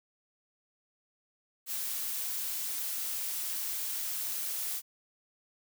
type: noise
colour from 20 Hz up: blue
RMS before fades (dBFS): -35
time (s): 1.66-4.82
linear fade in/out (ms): 50
effects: none